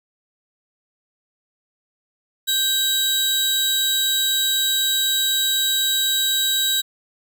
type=tone pair together; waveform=sawtooth; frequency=1568 / 3852 Hz; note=G6 / B7; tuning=0 / -44 cents; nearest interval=octave + major third; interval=1556 cents; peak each=-25 / -15 dBFS; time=2.47-6.82 s; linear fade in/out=20 ms; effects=none